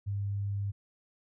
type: tone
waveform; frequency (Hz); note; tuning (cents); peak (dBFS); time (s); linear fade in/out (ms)
sine; 100.4; G2; +42; -30; 0.06-0.72; 20
effects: none